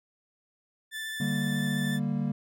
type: tone with vibrato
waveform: 30% pulse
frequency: 1760 Hz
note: A6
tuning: in tune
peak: -31 dBFS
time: 0.91-2 s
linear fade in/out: 50 ms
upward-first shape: triangle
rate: 14 Hz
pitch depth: 18 cents each way
type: chord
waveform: triangle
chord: G minor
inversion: second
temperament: equal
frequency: 146.83 / 196 / 233.1 Hz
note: D3 / G3 / Bb3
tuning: 0 / 0 / 0 cents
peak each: -29 dBFS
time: 1.2-2.32 s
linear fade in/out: 5 ms
effects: none